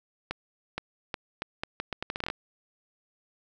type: accelerating click train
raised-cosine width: 0.3 ms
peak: -15 dBFS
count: 15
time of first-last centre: 0.31-2.301 s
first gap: 470 ms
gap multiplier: 0.77
effects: none

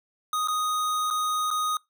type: tone with dropouts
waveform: square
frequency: 1244.5 Hz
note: D#6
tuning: in tune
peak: -25 dBFS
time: 0.33-1.77 s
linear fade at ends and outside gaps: 2 ms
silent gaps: 0.475-0.483 / 1.103-1.108 / 1.505-1.511 s
effects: noise-tail reverb RT60 0.2 s tail -25 dB re dry

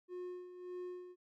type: tone with tremolo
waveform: triangle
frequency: 360 Hz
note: F#4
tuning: 47 cents flat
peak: -39 dBFS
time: 0.08-1.16 s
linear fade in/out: 50 ms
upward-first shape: sine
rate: 1.7 Hz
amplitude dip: 65%
effects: none

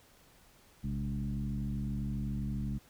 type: tone with frequency modulation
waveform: sine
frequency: 132.5 Hz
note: C3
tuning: 22 cents sharp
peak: -32 dBFS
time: 0.83-2.79 s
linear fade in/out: 20 ms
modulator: 72.4 Hz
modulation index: 1.4
effects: pink hiss -62 dBFS RMS until 2.89 s

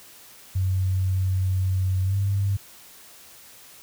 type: tone with pitch glide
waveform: sine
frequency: 93.8 to 98.92 Hz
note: F#2 to G2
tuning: +24 to +16 cents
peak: -20 dBFS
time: 0.55-2.57 s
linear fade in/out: 10 ms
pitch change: +92 cents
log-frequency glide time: 2.05-2.15 s
effects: white hiss -48 dBFS RMS until 3.82 s

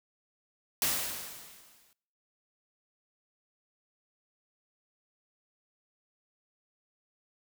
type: noise with exponential decay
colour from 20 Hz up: white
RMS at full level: -27 dBFS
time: 0.82-1.93 s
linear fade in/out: 1 ms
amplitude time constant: 240 ms
effects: noise-tail reverb RT60 0.7 s tail -24 dB re dry

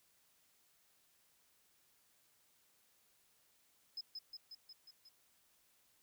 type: tone with echo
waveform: triangle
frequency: 5100 Hz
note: D#8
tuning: 42 cents sharp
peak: -39 dBFS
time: 3.97-4.01 s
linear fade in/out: 5 ms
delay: 180 ms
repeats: 6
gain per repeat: -3 dB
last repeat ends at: 5.09 s
effects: tanh soft clip ceiling -37 dBFS + white hiss -73 dBFS RMS until 6.02 s

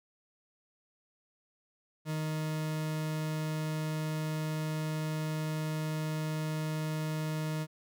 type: tone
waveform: 40% pulse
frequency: 155.56 Hz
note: D#3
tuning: in tune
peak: -31 dBFS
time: 2.05-7.67 s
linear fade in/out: 50 ms
effects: none

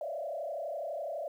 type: tone with frequency modulation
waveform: sine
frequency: 622.3 Hz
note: D#5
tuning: in tune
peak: -34 dBFS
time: 0.01-1.28 s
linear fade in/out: 2 ms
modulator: 32 Hz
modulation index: 2.1
effects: 11-bit

